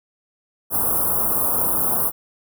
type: band-stop noise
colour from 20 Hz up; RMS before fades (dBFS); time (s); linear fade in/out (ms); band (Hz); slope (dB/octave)
white; -20; 0.7-2.12; 50; 1300 to 10000; 48
effects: none